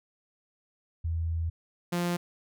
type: tone pair in turn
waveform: sine / sawtooth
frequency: 82.41 / 174.62 Hz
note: E2 / F3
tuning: 0 / 0 cents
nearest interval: octave + minor second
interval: 1300 cents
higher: second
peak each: -27 / -23 dBFS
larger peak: second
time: 1.04-1.5 / 1.92-2.17 s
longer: first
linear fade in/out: 10 ms
effects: none